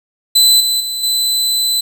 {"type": "tone with level steps", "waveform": "sawtooth", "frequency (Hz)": 4018, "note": "B7", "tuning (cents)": 29, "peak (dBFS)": [-4, -10, -16, -10], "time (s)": [0.35, 1.81], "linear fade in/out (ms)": 10, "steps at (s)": [0.6, 0.8, 1.03], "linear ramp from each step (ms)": 5, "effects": ["7-bit"]}